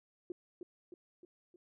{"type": "tone with echo", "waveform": "sine", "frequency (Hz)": 353.4, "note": "F4", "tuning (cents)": 21, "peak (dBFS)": -37, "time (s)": [0.3, 0.32], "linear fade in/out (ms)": 2, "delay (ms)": 310, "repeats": 4, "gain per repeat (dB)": -5, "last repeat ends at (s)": 1.56, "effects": []}